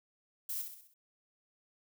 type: noise with echo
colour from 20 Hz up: violet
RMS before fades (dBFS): -38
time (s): 0.49-0.62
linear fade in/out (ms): 5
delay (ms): 64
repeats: 5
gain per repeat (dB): -6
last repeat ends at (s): 0.94
effects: none

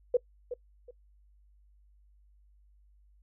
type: tone with echo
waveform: sine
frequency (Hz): 490.2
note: B4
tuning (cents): -13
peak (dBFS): -20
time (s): 0.14-0.17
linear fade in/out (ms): 5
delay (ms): 370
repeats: 2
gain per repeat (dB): -12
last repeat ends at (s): 0.91
effects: noise-tail reverb RT60 0.1 s tail -23 dB re dry + added 50 Hz sine -59 dBFS peak until 3.22 s

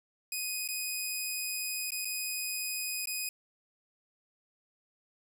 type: tone with dropouts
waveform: 10% pulse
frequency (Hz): 2498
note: D#7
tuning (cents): +6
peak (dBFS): -24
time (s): 0.32-3.29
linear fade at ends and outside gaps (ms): 2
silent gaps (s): 0.677-0.687 / 1.906-1.919 / 2.048-2.053 / 3.057-3.072
effects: none

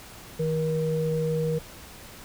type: tone pair together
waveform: sine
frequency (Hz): 158.45 / 474.8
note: D#3 / A#4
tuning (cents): +32 / +32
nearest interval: octave + perfect fifth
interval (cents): 1900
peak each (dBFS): -26 / -26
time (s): 0.39-1.59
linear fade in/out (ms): 10
effects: pink hiss -45 dBFS RMS until 2.24 s

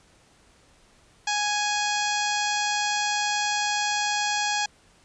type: harmonic tone with a mistuned harmonic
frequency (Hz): 830.6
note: G#5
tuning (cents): 0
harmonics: 1 / 2 / 3 / 4 / 5 / 6 / 7 / 8 / 9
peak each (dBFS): -27 / -30 / -32 / -33 / -34 / -35 / -35 / -36 / -37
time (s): 1.27-4.66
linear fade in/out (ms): 5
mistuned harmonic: 5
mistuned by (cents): +61
effects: pink hiss -58 dBFS RMS until 5.04 s + resampled to 22050 Hz

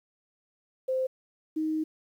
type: tone pair in turn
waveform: sine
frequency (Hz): 520 / 313.1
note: C5 / D#4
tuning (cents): -11 / +11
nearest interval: major sixth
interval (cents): 878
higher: first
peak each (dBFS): -25 / -26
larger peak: first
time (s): 0.88-1.07 / 1.56-1.84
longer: second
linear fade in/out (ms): 10
effects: 10-bit

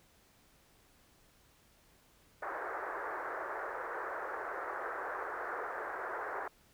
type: band-pass noise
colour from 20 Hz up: white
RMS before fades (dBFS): -40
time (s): 2.42-6.48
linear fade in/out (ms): 5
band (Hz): 360 to 1700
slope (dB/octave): 48
effects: pink hiss -66 dBFS RMS until 6.73 s

